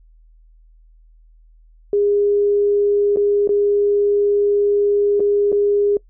sine tone with dropouts, 408.3 Hz, G#4, 29 cents flat, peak -13 dBFS, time 1.93-5.97 s, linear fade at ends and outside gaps 2 ms, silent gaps 3.161-3.17 / 3.475-3.491 / 5.197-5.203 / 5.519-5.526 s, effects noise-tail reverb RT60 0.1 s tail -23 dB re dry + added 40 Hz sine -46 dBFS peak until 6.09 s

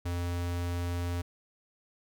square tone, 87.31 Hz, F2, in tune, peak -31 dBFS, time 0.05-1.22 s, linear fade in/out 10 ms, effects none

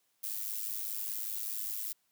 violet noise with amplitude modulation, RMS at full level -34 dBFS, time 0.23-1.93 s, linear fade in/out 10 ms, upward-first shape sine, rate 105 Hz, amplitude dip 75%, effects white hiss -75 dBFS RMS until 2.11 s + high-pass 100 Hz 12 dB/octave

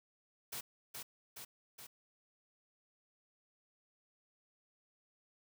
white noise with echo, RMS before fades -43 dBFS, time 0.52-0.61 s, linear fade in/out 10 ms, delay 420 ms, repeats 3, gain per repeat -3 dB, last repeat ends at 1.87 s, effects none

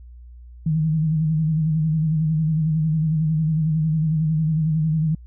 sine tone with vibrato, 157.3 Hz, D#3, 19 cents sharp, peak -17 dBFS, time 0.66-5.15 s, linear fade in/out 5 ms, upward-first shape sine, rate 11 Hz, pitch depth 58 cents each way, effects added 60 Hz sine -39 dBFS peak until 5.26 s

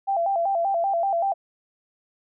sine tone with vibrato, 730 Hz, F#5, 24 cents flat, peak -20 dBFS, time 0.07-1.34 s, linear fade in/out 20 ms, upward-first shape square, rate 5.2 Hz, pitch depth 130 cents each way, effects none

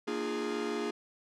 45% pulse chord, Bb dominant seventh, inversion none, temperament equal with one note detuned, 233.1 / 301.1 / 349.2 / 415.3 Hz, Bb3 / D4 / F4 / Ab4, 0 / +43 / 0 / 0 cents, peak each -39 / -39 / -39 / -35 dBFS, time 0.07-0.91 s, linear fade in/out 10 ms, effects low-pass 6000 Hz 12 dB/octave

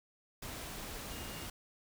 sine tone in noise, 2839 Hz, F7, 28 cents sharp, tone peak -53 dBFS, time 1.11-1.46 s, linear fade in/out 5 ms, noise pink, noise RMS -44 dBFS, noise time 0.42-1.5 s, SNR -12 dB, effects none

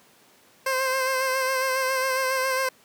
15% pulse tone with vibrato, 524 Hz, C5, 2 cents sharp, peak -16 dBFS, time 0.66-2.69 s, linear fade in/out 5 ms, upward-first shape sine, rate 7.3 Hz, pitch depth 30 cents each way, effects pink hiss -56 dBFS RMS until 2.84 s + high-pass 200 Hz 12 dB/octave

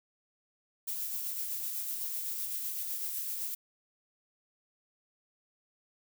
violet noise with tremolo, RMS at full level -35 dBFS, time 0.87-3.55 s, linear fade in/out 10 ms, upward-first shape sine, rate 7.9 Hz, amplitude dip 30%, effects none

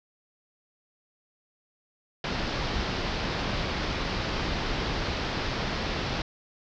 pink low-pass noise, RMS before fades -30 dBFS, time 2.24-6.22 s, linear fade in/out 2 ms, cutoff 5300 Hz, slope 48 dB/octave, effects none

